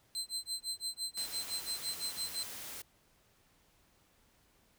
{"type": "tone with tremolo", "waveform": "30% pulse", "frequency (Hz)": 4094, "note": "C8", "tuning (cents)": -38, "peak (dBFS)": -31, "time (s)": [0.15, 2.43], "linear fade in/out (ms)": 0, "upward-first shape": "sine", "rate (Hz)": 5.9, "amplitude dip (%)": 100}
{"type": "noise", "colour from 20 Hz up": "white", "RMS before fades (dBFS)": -45, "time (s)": [1.17, 2.82], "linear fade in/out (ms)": 5}
{"effects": ["pink hiss -69 dBFS RMS until 4.78 s"]}